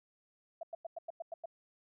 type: tone bursts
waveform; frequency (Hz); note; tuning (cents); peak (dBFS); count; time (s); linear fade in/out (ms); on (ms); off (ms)
sine; 666; E5; +18; -38; 8; 0.61-1.458; 5; 22; 96
effects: none